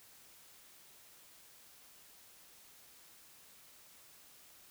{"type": "silence", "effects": ["white hiss -60 dBFS RMS until 4.7 s"]}